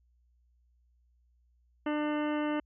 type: harmonic tone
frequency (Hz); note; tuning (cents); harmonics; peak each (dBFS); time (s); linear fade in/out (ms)
299.3; D4; +33; 1 / 2 / 3 / 4 / 5 / 6 / 7 / 9 / 10; -30 / -36 / -40 / -42 / -44 / -46 / -47 / -49 / -50; 1.86-2.6; 5
effects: added 60 Hz sine -65 dBFS peak until 2.65 s